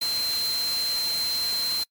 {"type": "tone in noise", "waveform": "sine", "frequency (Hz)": 4124, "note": "C8", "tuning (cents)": -26, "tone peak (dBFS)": -24, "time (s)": [0.01, 1.84], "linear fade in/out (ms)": 10, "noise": "white", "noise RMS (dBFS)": -33, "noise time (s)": [0.01, 1.84], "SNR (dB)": 6, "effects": ["noise-tail reverb RT60 0.1 s tail -25 dB re dry", "MP3 96 kbps"]}